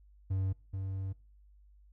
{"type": "tone pair in turn", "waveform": "triangle", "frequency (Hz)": [95.4, 96.01], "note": ["G2", "G2"], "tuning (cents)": [-47, -35], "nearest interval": "unison", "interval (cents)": 12, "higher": "second", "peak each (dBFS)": [-27, -32], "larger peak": "first", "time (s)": [[0.3, 0.53], [0.73, 1.13]], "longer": "second", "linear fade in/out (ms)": 10, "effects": ["noise-tail reverb RT60 0.4 s tail -24 dB re dry", "added 50 Hz sine -57 dBFS peak until 1.92 s"]}